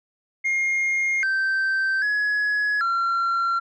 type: tone with pitch steps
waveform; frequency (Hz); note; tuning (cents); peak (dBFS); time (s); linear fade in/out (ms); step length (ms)
sine; 2132 / 1557 / 1684 / 1368; C7 / G6 / G#6 / F6; +32 / -12 / +24 / -36; -17; 0.44-3.6; 20; 790
effects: tanh soft clip ceiling -19 dBFS